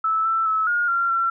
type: tone with pitch steps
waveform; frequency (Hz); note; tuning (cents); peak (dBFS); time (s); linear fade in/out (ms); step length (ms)
sine; 1310 / 1330 / 1300 / 1427 / 1378 / 1357; E6 / E6 / E6 / F6 / F6 / E6; -11 / +15 / -24 / +37 / -24 / +50; -18; 0.04-1.3; 5; 210
effects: none